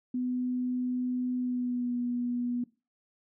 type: tone with pitch glide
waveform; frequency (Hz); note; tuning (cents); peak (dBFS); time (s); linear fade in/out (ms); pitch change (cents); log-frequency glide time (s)
sine; 250.2 to 243.4; B3 to B3; +23 to -25; -28; 0.14-2.64; 5; -48; 1.38-1.96
effects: noise-tail reverb RT60 0.3 s tail -20 dB re dry